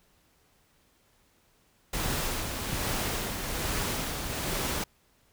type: noise with tremolo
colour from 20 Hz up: pink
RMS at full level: -30 dBFS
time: 1.93-4.84 s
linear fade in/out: 5 ms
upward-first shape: sine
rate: 1.2 Hz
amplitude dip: 40%
type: clicks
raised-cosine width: 5 ms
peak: -21 dBFS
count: 2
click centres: 2.06 / 2.732 s
effects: pink hiss -66 dBFS RMS until 5.32 s